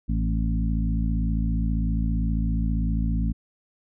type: harmonic tone with a mistuned harmonic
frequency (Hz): 55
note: A1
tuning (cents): 0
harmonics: 1 / 2 / 3 / 4 / 5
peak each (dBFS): -23 / -31 / -29 / -30 / -35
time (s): 0.08-3.33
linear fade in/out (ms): 20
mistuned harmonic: 4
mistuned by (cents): +24
effects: none